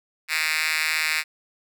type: tone with high-pass filter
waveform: 5% pulse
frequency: 156.6 Hz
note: D#3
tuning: 11 cents sharp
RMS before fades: -24 dBFS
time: 0.28-1.24 s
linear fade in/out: 50 ms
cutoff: 2400 Hz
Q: 2.9
effects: none